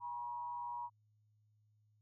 sine tone with frequency modulation, 960 Hz, B5, 49 cents flat, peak -40 dBFS, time 0-0.9 s, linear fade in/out 50 ms, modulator 118 Hz, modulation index 0.47, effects added 106 Hz sine -70 dBFS peak until 2.01 s

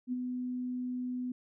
sine tone with ADSR envelope, 250 Hz, B3, 21 cents sharp, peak -29 dBFS, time 0.07-1.32 s, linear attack 54 ms, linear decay 24 ms, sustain -4 dB, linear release 4 ms, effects none

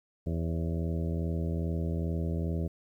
harmonic tone with a mistuned harmonic, 82.41 Hz, E2, in tune, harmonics 1 / 2 / 3 / 4 / 5 / 6 / 7 / 8, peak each -31 / -33 / -40 / -41 / -42 / -46 / -46 / -49 dBFS, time 0.26-2.68 s, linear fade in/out 10 ms, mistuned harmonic 6, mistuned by +77 cents, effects 11-bit

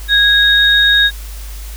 sine tone pair together, 1649 / 3743 Hz, G#6 / A#7, -13 / +6 cents, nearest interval octave + major second, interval 1419 cents, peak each -10 dBFS, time 0.08-1.11 s, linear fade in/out 50 ms, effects added 51 Hz sine -25 dBFS peak until 1.76 s + white hiss -36 dBFS RMS until 1.76 s

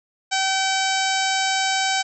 harmonic tone, 768 Hz, G5, 36 cents flat, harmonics 1 / 2 / 3 / 4 / 5 / 6 / 7 / 8 / 9 / 10, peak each -23 / -26 / -28 / -29 / -30 / -31 / -31 / -32 / -33 / -33 dBFS, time 0.31-2.03 s, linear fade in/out 20 ms, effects none

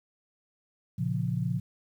sine chord, Bb minor, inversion none, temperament equal with one note detuned, 116.54 / 139.15 / 174.61 Hz, Bb2 / Db3 / F3, 0 / +7 / 0 cents, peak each -31 dBFS, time 0.98-1.6 s, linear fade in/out 10 ms, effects 10-bit

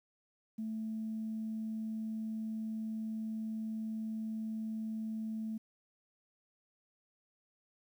sine tone, 220 Hz, A3, in tune, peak -35 dBFS, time 0.58-5.58 s, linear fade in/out 10 ms, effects tanh soft clip ceiling -31 dBFS + 11-bit

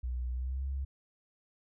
sine tone with pitch glide, 61.74 to 67.72 Hz, B1 to C#2, 0 to -40 cents, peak -32 dBFS, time 0.03-0.85 s, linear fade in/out 10 ms, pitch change +160 cents, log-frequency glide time 0.33-0.66 s, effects none

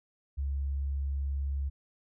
sine tone, 69.3 Hz, C#2, in tune, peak -29 dBFS, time 0.37-1.7 s, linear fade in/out 20 ms, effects none

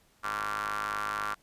sawtooth ring-modulated tone, 103.83 Hz, G#2, in tune, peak -24 dBFS, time 0.23-1.35 s, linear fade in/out 20 ms, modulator 1270 Hz, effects pink hiss -65 dBFS RMS until 1.42 s + resampled to 32000 Hz

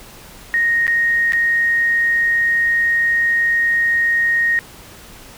sine tone with dropouts, 1864.7 Hz, A#6, in tune, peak -13 dBFS, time 0.54-4.59 s, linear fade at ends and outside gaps 0 ms, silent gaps 0.868-0.879 / 1.322-1.333 s, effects pink hiss -40 dBFS RMS until 5.37 s

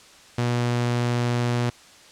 sawtooth tone, 120.9 Hz, B2, 36 cents flat, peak -17 dBFS, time 0.38-1.7 s, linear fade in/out 5 ms, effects white hiss -49 dBFS RMS until 2.11 s + low-pass 7000 Hz 12 dB/octave

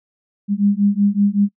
sine beating tone pair, 200 / 205.3 Hz, G3 / G#3, +35 / -20 cents, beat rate 5.3 Hz, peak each -16 dBFS, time 0.48-1.49 s, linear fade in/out 50 ms, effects noise-tail reverb RT60 0.1 s tail -25 dB re dry

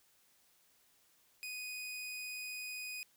sawtooth tone, 2489 Hz, D#7, in tune, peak -38 dBFS, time 1.43-3.03 s, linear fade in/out 0 ms, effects white hiss -70 dBFS RMS until 3.16 s

